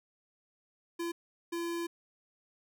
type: tone bursts at uneven times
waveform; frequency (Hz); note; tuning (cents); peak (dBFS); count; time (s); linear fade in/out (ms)
square; 339.9; F4; -47; -34; 2; 0.99-1.12 / 1.52-1.87; 10
effects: none